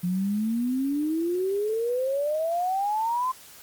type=exponential sweep; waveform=sine; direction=up; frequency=174.61 to 1046.5 Hz; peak=-23 dBFS; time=0.03-3.32 s; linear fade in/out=10 ms; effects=white hiss -48 dBFS RMS until 3.62 s + Opus 32 kbps